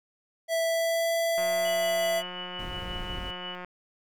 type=tone with pitch glide; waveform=square; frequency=659.3 to 666.6 Hz; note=E5 to E5; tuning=0 to +19 cents; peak=-25 dBFS; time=0.48-2.23 s; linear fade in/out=50 ms; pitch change=+19 cents; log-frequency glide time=0.64-1.12 s
type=click train; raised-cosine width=0.5 ms; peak=-25 dBFS; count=409; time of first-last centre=1.38-3.647 s; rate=180 Hz
type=tone with tremolo; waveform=sine; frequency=2952 Hz; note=F#7; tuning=5 cents flat; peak=-35 dBFS; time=1.65-3.55 s; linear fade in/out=0 ms; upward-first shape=sine; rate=5.6 Hz; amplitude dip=55%
type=noise; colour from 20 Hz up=brown; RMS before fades=-38 dBFS; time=2.59-3.31 s; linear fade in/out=5 ms
effects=none